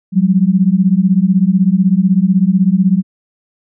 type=beating tone pair; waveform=sine; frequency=180 / 196 Hz; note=F#3 / G3; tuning=-47 / 0 cents; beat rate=16 Hz; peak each=-11 dBFS; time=0.12-3.03 s; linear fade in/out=50 ms; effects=none